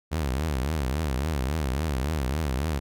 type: tone with vibrato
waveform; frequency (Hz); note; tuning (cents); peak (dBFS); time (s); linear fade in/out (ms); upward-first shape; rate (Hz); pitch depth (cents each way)
sawtooth; 71.3; C#2; +49; -21; 0.11-2.8; 20; triangle; 3.6; 270
effects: none